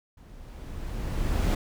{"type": "noise with level ramp", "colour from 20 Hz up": "brown", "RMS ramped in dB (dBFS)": [-49, -21], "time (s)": [0.17, 1.55], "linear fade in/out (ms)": 5, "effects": []}